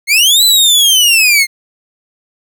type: linear two-way sweep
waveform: sawtooth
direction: up then down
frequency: 2093 to 4048 to 2093 Hz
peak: -3 dBFS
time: 0.07-1.47 s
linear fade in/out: 50 ms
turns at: 0.44 s
effects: none